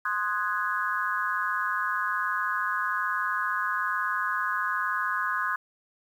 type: chord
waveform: sine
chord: Ab dominant seventh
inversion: first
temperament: equal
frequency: 1046.5 / 1244.5 / 1480 / 1661.2 Hz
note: C6 / Eb6 / Gb6 / Ab6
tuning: 0 / 0 / 0 / 0 cents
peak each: -31 dBFS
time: 0.05-5.56 s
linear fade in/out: 5 ms
effects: 9-bit